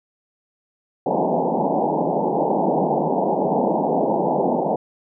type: band-pass noise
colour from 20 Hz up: white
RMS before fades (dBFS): -20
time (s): 1.06-4.76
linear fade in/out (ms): 5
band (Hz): 150 to 910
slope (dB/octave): 96
effects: none